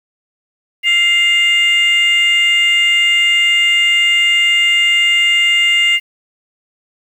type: tone pair together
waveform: sine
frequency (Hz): 2093 / 2813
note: C7 / F7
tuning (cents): 0 / +12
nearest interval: perfect fourth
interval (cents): 512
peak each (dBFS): -10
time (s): 0.83-6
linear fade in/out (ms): 50
effects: tanh soft clip ceiling -6 dBFS + 7-bit